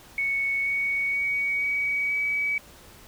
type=tone with pitch steps; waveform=sine; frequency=2217 / 2232 / 2248 / 2264 / 2279 Hz; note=C#7 / C#7 / C#7 / C#7 / C#7; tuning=0 / +11 / +24 / +36 / +47 cents; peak=-23 dBFS; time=0.18-2.58 s; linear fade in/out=2 ms; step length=480 ms; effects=pink hiss -50 dBFS RMS until 3.07 s